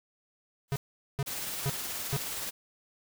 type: noise with exponential growth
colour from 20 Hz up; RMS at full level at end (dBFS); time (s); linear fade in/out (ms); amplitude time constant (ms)
white; -39; 0.68-0.77; 1; 19
type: tone bursts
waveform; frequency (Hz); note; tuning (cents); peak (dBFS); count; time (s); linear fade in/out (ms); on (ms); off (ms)
square; 138.59; C#3; 0; -28; 4; 0.72-2.166; 0; 39; 430
type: noise with tremolo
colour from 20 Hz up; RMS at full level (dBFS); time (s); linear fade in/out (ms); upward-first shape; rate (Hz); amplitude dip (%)
white; -35; 1.26-2.51; 20; triangle; 19; 30
effects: none